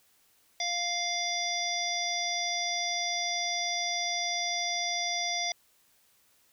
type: harmonic tone with a mistuned harmonic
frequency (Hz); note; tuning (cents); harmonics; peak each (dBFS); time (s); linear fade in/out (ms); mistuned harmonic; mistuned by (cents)
698.5; F5; 0; 1 / 3 / 5 / 7 / 8; -35 / -35 / -35 / -35 / -35; 0.6-5.52; 2; 8; +58
effects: white hiss -66 dBFS RMS until 6.52 s